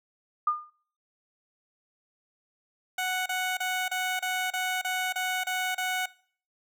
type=tone with exponential decay; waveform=sine; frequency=1213 Hz; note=D#6; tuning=44 cents flat; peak=-19 dBFS; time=0.47-0.7 s; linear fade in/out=5 ms; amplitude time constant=49 ms
type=tone bursts; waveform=15% pulse; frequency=740 Hz; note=F#5; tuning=in tune; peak=-21 dBFS; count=10; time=2.98-6.059 s; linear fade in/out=5 ms; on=280 ms; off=31 ms
effects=noise-tail reverb RT60 0.5 s tail -21 dB re dry